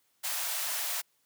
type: high-pass noise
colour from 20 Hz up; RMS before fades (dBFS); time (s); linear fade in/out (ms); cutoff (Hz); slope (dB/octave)
white; -33; 0.23-1.02; 20; 580; 48
effects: white hiss -72 dBFS RMS until 1.25 s + high-pass 80 Hz 12 dB/octave